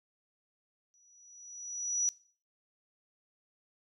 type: tone with exponential growth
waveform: sine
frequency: 5870 Hz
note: F#8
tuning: 15 cents flat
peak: -25 dBFS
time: 0.94-2.09 s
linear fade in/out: 0 ms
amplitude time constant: 250 ms
effects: noise-tail reverb RT60 0.4 s tail -19 dB re dry